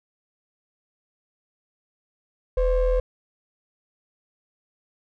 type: ring-modulated tone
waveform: triangle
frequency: 274 Hz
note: C#4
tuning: 20 cents flat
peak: -13 dBFS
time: 2.57-3 s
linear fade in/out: 5 ms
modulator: 233 Hz
effects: none